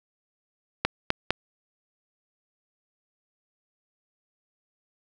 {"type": "clicks", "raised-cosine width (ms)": 0.3, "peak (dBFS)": -5, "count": 3, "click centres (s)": [0.85, 1.104, 1.306], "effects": []}